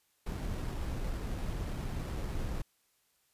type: noise with sample-and-hold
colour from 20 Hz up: brown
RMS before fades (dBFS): -36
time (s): 0.26-2.62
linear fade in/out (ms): 5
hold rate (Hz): 6300
effects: white hiss -73 dBFS RMS until 3.33 s + resampled to 32000 Hz